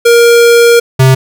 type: tone pair in turn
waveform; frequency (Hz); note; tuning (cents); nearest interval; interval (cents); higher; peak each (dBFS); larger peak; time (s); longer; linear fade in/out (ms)
square; 470.5 / 131.5; A#4 / C3; +16 / +9; octave + minor seventh; 2207; first; -3; neither; 0.05-0.8 / 0.99-1.15; first; 10
effects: none